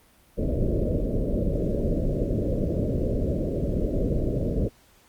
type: low-pass noise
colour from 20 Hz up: pink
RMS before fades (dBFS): -25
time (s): 0.37-4.69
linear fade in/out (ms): 20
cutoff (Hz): 620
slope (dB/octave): 96
effects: pink hiss -58 dBFS RMS until 5.08 s + Opus 32 kbps